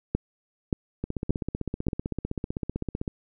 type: two click trains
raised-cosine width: 3 ms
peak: -10 / -16 dBFS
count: 4 / 33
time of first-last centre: 0.15-1.884 / 1.04-3.078 s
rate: 1.73 / 15.7 Hz
effects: none